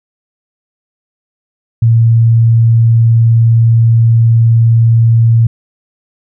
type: tone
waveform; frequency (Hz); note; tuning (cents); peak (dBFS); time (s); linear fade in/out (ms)
sine; 114.9; A#2; -25; -4; 1.82-5.47; 5
effects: none